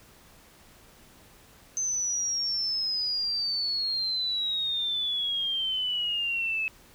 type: exponential sweep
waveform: sine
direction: down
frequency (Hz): 6220 to 2587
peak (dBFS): -26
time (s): 1.77-6.68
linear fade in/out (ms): 0
effects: pink hiss -55 dBFS RMS until 6.94 s